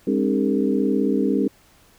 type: tone cluster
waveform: sine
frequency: 203.6 / 265.1 / 303 / 403.3 / 459.3 Hz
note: G#3 / C4 / D#4 / G4 / A#4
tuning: -34 / +23 / -46 / +49 / -26 cents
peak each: -23 / -22 / -24 / -25 / -27 dBFS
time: 0.07-1.48 s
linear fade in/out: 5 ms
effects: pink hiss -55 dBFS RMS until 1.98 s